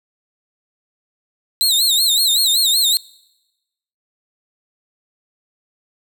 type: tone with vibrato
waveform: sawtooth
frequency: 3951 Hz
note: B7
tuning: in tune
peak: -10 dBFS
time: 1.61-2.97 s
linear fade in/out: 0 ms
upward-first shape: sine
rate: 5.3 Hz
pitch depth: 150 cents each way
effects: noise-tail reverb RT60 1.0 s tail -24 dB re dry